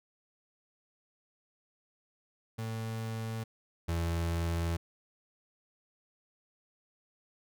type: tone pair in turn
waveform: 35% pulse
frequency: 112.2 / 84.06 Hz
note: A2 / E2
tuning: +34 / +34 cents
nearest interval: perfect fourth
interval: 500 cents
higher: first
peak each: -33 / -28 dBFS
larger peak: second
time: 2.58-3.44 / 3.88-4.77 s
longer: second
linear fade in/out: 10 ms
effects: none